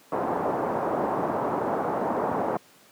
white low-pass noise, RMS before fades -26 dBFS, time 0.12-2.57 s, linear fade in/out 2 ms, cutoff 960 Hz, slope 24 dB/octave, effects pink hiss -55 dBFS RMS until 2.91 s + high-pass 200 Hz 12 dB/octave

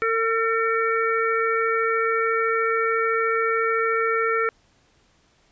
harmonic tone, 452.3 Hz, A4, 48 cents sharp, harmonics 1 / 3 / 4 / 5, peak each -23 / -23 / -28 / -29 dBFS, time 0.02-4.49 s, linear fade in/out 0 ms, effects pink hiss -61 dBFS RMS until 5.51 s + resampled to 16000 Hz

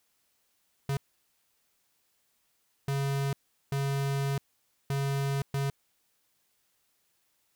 square tone bursts at uneven times, 138.59 Hz, C#3, in tune, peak -28 dBFS, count 5, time 0.89-0.97 / 2.88-3.33 / 3.72-4.38 / 4.9-5.42 / 5.54-5.7 s, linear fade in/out 2 ms, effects white hiss -73 dBFS RMS until 7.55 s

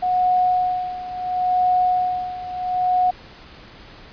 sine tone with tremolo, 730 Hz, F#5, 24 cents flat, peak -14 dBFS, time 0.02-3.11 s, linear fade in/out 10 ms, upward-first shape sine, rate 0.73 Hz, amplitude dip 80%, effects pink hiss -43 dBFS RMS until 4.12 s + resampled to 11025 Hz

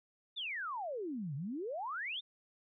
sine exponential two-way sweep, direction down then up, 3729 to 130.81 to 3729 Hz, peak -37 dBFS, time 0.36-2.21 s, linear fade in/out 20 ms, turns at 1.35 s, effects none

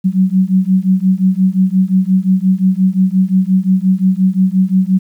sine beating tone pair, 185 / 190.7 Hz, F#3 / G3, 0 / -47 cents, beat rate 5.7 Hz, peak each -12 / -12 dBFS, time 0.04-4.99 s, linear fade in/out 20 ms, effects 8-bit

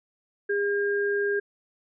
sine tone pair together, 405.7 / 1613 Hz, G#4 / G6, -41 / +49 cents, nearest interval 2 octaves, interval 2390 cents, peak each -24 / -28 dBFS, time 0.49-1.4 s, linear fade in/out 10 ms, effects none

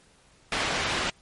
white low-pass noise, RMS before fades -28 dBFS, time 0.52-1.1 s, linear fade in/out 2 ms, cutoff 3000 Hz, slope 12 dB/octave, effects pink hiss -59 dBFS RMS until 1.21 s + MP3 48 kbps

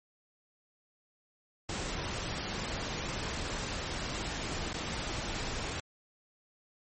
pink noise with dropouts, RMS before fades -36 dBFS, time 1.69-5.8 s, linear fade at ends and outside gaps 2 ms, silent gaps 4.731-4.741 s, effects MP3 32 kbps

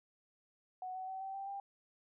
sine tone with pitch steps, 741 / 751.3 / 761.8 / 772.5 / 783.3 / 794.2 Hz, F#5 / F#5 / G5 / G5 / G5 / G5, +2 / +26 / -50 / -26 / -2 / +22 cents, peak -40 dBFS, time 0.82-1.6 s, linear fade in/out 2 ms, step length 130 ms, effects none

